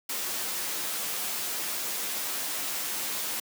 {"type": "noise with comb filter", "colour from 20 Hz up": "white", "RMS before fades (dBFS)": -32, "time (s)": [0.09, 3.4], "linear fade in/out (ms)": 5, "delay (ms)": 12, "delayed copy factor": -0.5, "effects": ["high-pass 200 Hz 12 dB/octave"]}